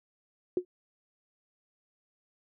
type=tone with exponential decay; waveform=sine; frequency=361.3 Hz; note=F#4; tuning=41 cents flat; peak=-20 dBFS; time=0.57-0.65 s; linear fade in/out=2 ms; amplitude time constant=16 ms; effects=none